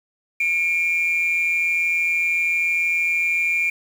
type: tone pair together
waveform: sine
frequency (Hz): 2220 / 2387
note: C#7 / D7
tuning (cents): +2 / +28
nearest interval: minor second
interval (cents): 126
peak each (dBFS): -24 / -17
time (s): 0.4-3.7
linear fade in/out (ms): 5
effects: tanh soft clip ceiling -14 dBFS + 7-bit